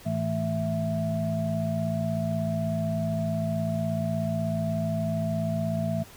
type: tone cluster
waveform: sine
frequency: 106.7 / 162.8 / 219.4 / 661 Hz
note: G#2 / E3 / A3 / E5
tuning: +47 / -21 / -5 / +5 cents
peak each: -32 / -29 / -31 / -31 dBFS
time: 0.05-6.04 s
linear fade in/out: 20 ms
effects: pink hiss -49 dBFS RMS until 6.16 s